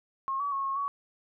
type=tone with pitch steps; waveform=sine; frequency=1079 / 1140 / 1095 / 1087 / 1124 Hz; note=C#6 / C#6 / C#6 / C#6 / C#6; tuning=-47 / +48 / -22 / -34 / +24 cents; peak=-28 dBFS; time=0.28-0.88 s; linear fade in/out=0 ms; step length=120 ms; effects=none